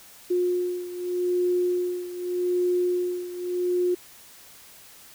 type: beating tone pair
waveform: sine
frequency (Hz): 357.6 / 358.43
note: F4 / F4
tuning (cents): +41 / +45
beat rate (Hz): 0.83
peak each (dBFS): -24 / -28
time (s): 0.3-3.95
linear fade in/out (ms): 10
effects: white hiss -49 dBFS RMS until 5.14 s